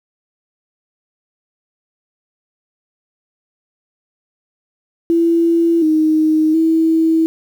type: tone with pitch steps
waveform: sine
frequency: 335.2 / 312.4 / 323.6 Hz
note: E4 / D#4 / E4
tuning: +29 / +7 / -32 cents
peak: -10 dBFS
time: 5.1-7.26 s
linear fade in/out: 0 ms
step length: 720 ms
effects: 7-bit